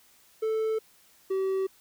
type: tone pair in turn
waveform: triangle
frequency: 440 / 383 Hz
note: A4 / G4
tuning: 0 / -40 cents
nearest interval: major second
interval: 240 cents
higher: first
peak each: -23 dBFS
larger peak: neither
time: 0.42-0.79 / 1.3-1.67 s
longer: neither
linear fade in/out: 10 ms
effects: white hiss -60 dBFS RMS until 1.8 s